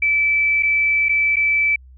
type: tone with dropouts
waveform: sine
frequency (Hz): 2314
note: D7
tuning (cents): -26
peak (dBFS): -14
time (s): 0.02-1.76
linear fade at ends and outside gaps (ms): 5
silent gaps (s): 0.626-0.631 / 1.086-1.092 / 1.359-1.366
effects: added 64 Hz sine -41 dBFS peak until 1.97 s